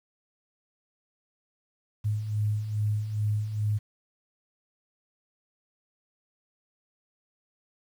sine beating tone pair, 103.83 / 106.23 Hz, G#2 / G#2, 0 / +40 cents, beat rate 2.4 Hz, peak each -33 / -26 dBFS, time 2.04-3.79 s, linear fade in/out 20 ms, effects 9-bit

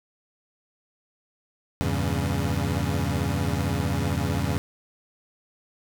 25% pulse chord, E diminished seventh, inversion none, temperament equal, 82.41 / 98 / 116.54 / 138.59 Hz, E2 / G2 / Bb2 / Db3, 0 / 0 / 0 / 0 cents, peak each -24 / -25 / -30 / -25 dBFS, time 1.81-4.58 s, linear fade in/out 0 ms, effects none

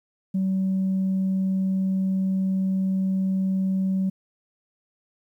sine tone, 190.2 Hz, F#3, 48 cents sharp, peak -19 dBFS, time 0.34-4.1 s, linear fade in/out 10 ms, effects tanh soft clip ceiling -18 dBFS + 10-bit

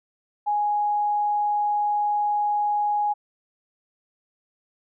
sine tone, 830.6 Hz, G#5, in tune, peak -20 dBFS, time 0.46-3.14 s, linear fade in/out 20 ms, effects none

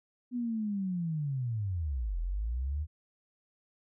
sine linear two-way sweep, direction down then up, 250 to 40.29 to 78.9 Hz, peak -30 dBFS, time 0.31-2.87 s, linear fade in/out 50 ms, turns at 2.19 s, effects none

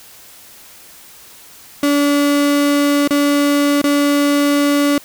35% pulse tone with dropouts, 287.2 Hz, D4, 39 cents flat, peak -10 dBFS, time 1.83-4.98 s, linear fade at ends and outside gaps 2 ms, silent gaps 3.076-3.107 / 3.816-3.84 s, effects white hiss -41 dBFS RMS until 5.04 s

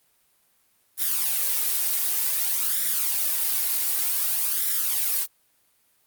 blue noise with flanger, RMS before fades -24 dBFS, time 0.97-5.27 s, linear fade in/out 50 ms, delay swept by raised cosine 0.54 to 2.84 ms, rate 0.54 Hz, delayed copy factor +0.65, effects white hiss -65 dBFS RMS until 6.06 s + Opus 32 kbps

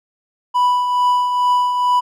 triangle tone with tremolo, 987.8 Hz, B5, in tune, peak -9 dBFS, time 0.54-2.01 s, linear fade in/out 20 ms, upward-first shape triangle, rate 2.3 Hz, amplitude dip 50%, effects none

